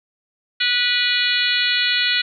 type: harmonic tone with a mistuned harmonic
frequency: 489.7 Hz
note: B4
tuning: 15 cents flat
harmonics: 3 / 4 / 5 / 6 / 7 / 8 / 9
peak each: -24 / -24 / -24 / -24 / -24 / -24 / -24 dBFS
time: 0.6-2.22 s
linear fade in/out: 10 ms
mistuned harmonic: 9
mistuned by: -55 cents
effects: none